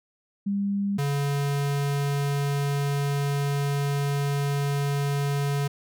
sine / square tone pair in turn, 200 / 141.8 Hz, G3 / C#3, +35 / +40 cents, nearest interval tritone, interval 595 cents, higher first, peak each -23 / -24 dBFS, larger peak first, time 0.46-0.98 / 0.98-5.68 s, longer second, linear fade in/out 10 ms, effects none

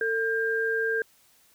sine tone pair together, 448.9 / 1598 Hz, A4 / G6, +35 / +33 cents, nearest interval octave + minor seventh, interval 2198 cents, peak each -27 / -26 dBFS, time 0.01-1.02 s, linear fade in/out 2 ms, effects white hiss -61 dBFS RMS until 1.54 s

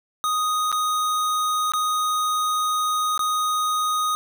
square tone with dropouts, 1244.5 Hz, D#6, in tune, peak -21 dBFS, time 0.24-4.15 s, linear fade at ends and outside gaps 0 ms, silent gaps 0.717-0.726 / 1.72-1.736 / 3.177-3.193 s, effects none

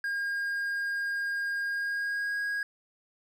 triangle tone with pitch glide, 1619 to 1642.5 Hz, G#6 to G#6, -45 to -20 cents, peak -27 dBFS, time 0.04-2.63 s, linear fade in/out 2 ms, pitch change +25 cents, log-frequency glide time 1.64-2.4 s, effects none

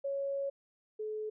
sine tone pair in turn, 554.4 / 429.7 Hz, C#5 / A4, 0 / -41 cents, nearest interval major third, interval 441 cents, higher first, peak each -32 / -35 dBFS, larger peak first, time 0.04-0.5 / 0.99-1.3 s, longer first, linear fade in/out 10 ms, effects none

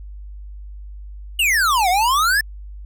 square exponential two-way sweep, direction down then up, 2960 to 698.5 to 1789 Hz, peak -15 dBFS, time 1.39-2.41 s, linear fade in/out 5 ms, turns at 1.89 s, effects added 50 Hz sine -32 dBFS peak until 2.85 s

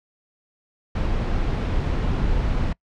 brown noise, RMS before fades -22 dBFS, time 0.95-2.73 s, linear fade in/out 5 ms, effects noise-tail reverb RT60 0.1 s tail -25 dB re dry + low-pass 4000 Hz 12 dB/octave

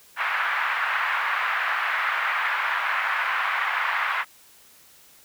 white band-pass noise, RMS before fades -25 dBFS, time 0.16-4.25 s, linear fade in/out 50 ms, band 950 to 2000 Hz, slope 24 dB/octave, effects white hiss -53 dBFS RMS until 5.24 s

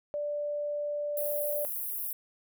sine tone, 587.3 Hz, D5, in tune, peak -30 dBFS, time 0.14-1.65 s, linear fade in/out 0 ms
pink high-pass noise, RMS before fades -35 dBFS, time 1.17-2.13 s, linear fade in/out 2 ms, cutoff 11000 Hz, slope 48 dB/octave
effects none

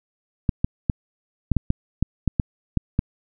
clicks, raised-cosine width 5 ms, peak -6 dBFS, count 11, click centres 0.492 / 0.645 / 0.898 / 1.517 / 1.567 / 1.704 / 2.026 / 2.277 / 2.398 / 2.773 / 2.991 s, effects none

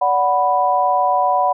sine chord, B minor, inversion first, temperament equal with one note detuned, 578.2 / 740 / 987.8 Hz, D5 / F#5 / B5, -27 / 0 / 0 cents, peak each -21 / -16 / -17 dBFS, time 0.01-1.53 s, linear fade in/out 10 ms, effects none

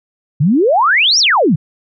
sine exponential two-way sweep, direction up then down, 131.5 to 5920 to 131.5 Hz, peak -8 dBFS, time 0.4-1.56 s, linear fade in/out 10 ms, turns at 1.19 s, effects none

